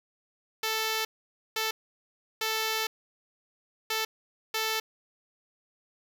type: tone bursts at uneven times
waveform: 5% pulse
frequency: 440.7 Hz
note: A4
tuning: 3 cents sharp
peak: -16 dBFS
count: 5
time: 0.63-1.05 / 1.56-1.71 / 2.41-2.87 / 3.9-4.05 / 4.54-4.8 s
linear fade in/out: 5 ms
effects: none